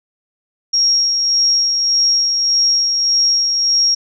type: tone with tremolo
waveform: sine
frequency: 5588 Hz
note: F8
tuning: in tune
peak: -10 dBFS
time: 0.73-3.95 s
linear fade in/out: 10 ms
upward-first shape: sine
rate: 1.7 Hz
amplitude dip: 35%
effects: none